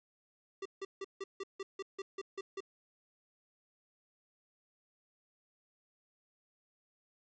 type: tone bursts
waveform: square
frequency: 389.7 Hz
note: G4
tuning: 10 cents flat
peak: -39 dBFS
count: 11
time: 0.62-2.605 s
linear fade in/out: 5 ms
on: 35 ms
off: 160 ms
effects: resampled to 16000 Hz + 11-bit